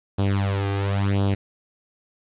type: tone with flanger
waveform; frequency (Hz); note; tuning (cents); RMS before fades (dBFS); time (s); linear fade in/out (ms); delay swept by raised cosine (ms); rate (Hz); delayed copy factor
sawtooth; 99; G2; +18; -22; 0.18-1.35; 10; 0.23 to 2.53; 0.95; +0.85
effects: resampled to 8000 Hz + 8-bit